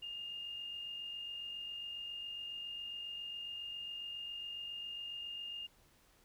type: tone with amplitude modulation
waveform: sine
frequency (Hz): 2823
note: F7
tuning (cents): +18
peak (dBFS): -40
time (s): 0.02-5.67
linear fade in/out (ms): 10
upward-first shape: sine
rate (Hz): 47.3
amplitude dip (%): 35
effects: pink hiss -68 dBFS RMS until 6.24 s